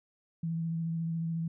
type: tone with vibrato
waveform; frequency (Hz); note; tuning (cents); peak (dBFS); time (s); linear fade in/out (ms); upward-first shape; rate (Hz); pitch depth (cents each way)
sine; 164.81; E3; 0; -30; 0.43-1.48; 5; triangle; 14; 23
effects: none